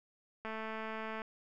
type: click train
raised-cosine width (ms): 0.5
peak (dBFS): -27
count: 170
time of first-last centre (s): 0.45-1.218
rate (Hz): 220
effects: none